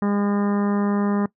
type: harmonic tone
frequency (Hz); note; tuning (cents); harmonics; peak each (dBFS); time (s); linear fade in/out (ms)
203.2; G#3; -38; 1 / 2 / 3 / 4 / 5 / 6 / 7 / 8 / 9; -19 / -28 / -34 / -34 / -34 / -35 / -42 / -43 / -41; 0.02-1.26; 2
effects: noise-tail reverb RT60 0.1 s tail -21 dB re dry